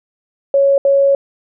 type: tone bursts at uneven times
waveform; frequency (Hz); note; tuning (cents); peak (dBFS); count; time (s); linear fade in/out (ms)
sine; 554.4; C#5; 0; -8; 2; 0.54-0.78 / 0.85-1.15; 2
effects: none